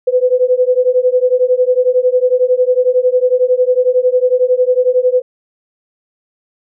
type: beating tone pair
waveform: sine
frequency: 497.8 / 508.8 Hz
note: B4 / C5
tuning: +14 / -48 cents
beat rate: 11 Hz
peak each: -12 dBFS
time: 0.07-5.22 s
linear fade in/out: 10 ms
effects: none